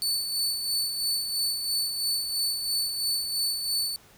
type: tone with tremolo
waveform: sawtooth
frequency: 4486 Hz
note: C#8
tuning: 20 cents sharp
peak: -21 dBFS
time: 0.02-3.96 s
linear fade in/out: 0 ms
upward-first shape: sine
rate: 3 Hz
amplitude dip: 50%
effects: pink hiss -55 dBFS RMS until 4.17 s